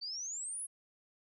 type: exponential sweep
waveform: sine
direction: up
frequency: 4510 to 10870 Hz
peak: -38 dBFS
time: 0.01-0.67 s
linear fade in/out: 20 ms
effects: none